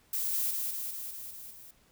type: noise with echo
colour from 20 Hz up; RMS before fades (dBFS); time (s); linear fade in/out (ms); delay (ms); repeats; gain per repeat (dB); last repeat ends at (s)
violet; -32; 0.13-0.51; 5; 200; 6; -3; 1.71
effects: pink hiss -65 dBFS RMS until 1.91 s